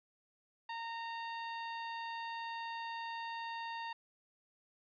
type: tone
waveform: sawtooth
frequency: 921 Hz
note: A#5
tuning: 21 cents flat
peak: -36 dBFS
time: 0.69-3.93 s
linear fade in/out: 5 ms
effects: resampled to 11025 Hz